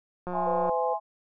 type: click train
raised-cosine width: 1 ms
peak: -21 dBFS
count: 77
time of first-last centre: 0.27-0.695 s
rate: 179 Hz
type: chord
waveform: sine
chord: E augmented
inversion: none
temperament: equal with one note detuned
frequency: 659.3 / 833.5 / 1046.5 Hz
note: E5 / G#5 / B#5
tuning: 0 / +6 / 0 cents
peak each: -31 / -28 / -33 dBFS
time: 0.32-1 s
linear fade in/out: 50 ms
type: tone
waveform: sine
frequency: 508 Hz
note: B4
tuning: 49 cents sharp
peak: -28 dBFS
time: 0.46-0.94 s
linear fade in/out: 10 ms
effects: none